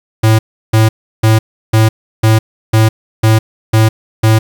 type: tone bursts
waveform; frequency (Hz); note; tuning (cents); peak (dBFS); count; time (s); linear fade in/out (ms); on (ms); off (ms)
square; 110.4; A2; +6; -6; 9; 0.23-4.39; 10; 160; 340
effects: 8-bit